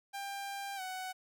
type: tone with pitch glide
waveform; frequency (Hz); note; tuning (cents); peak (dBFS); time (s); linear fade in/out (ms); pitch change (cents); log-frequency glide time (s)
sawtooth; 795 to 746.1; G5 to F#5; +24 to +14; -35; 0.13-1.13; 20; -110; 0.76-0.81
effects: none